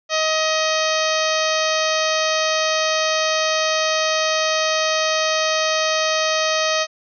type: harmonic tone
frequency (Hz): 630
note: D#5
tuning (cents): +21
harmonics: 1 / 2 / 3 / 4 / 5 / 6 / 7 / 8 / 9 / 10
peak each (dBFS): -21 / -24 / -26 / -27 / -28 / -29 / -29 / -30 / -31 / -31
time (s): 0.09-6.87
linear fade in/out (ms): 50
effects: none